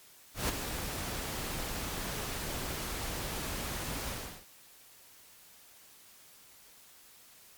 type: noise with ADSR envelope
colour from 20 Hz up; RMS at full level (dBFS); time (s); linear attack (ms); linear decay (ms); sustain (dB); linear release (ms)
pink; -30; 0.34-4.45; 150; 12; -7; 360
effects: white hiss -57 dBFS RMS until 7.57 s + MP3 96 kbps